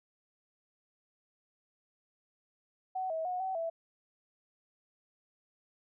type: tone with pitch steps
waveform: sine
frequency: 750 / 644 / 728 / 759 / 661 Hz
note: F#5 / E5 / F#5 / F#5 / E5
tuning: +23 / -41 / -28 / +44 / +5 cents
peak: -32 dBFS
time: 2.95-3.7 s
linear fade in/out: 10 ms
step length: 150 ms
effects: none